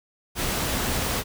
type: noise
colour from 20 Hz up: pink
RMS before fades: -26 dBFS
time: 0.35-1.24 s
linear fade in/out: 50 ms
effects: none